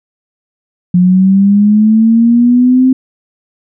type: linear sweep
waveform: sine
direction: up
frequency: 177 to 261.6 Hz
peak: -4 dBFS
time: 0.94-2.93 s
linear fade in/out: 5 ms
effects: none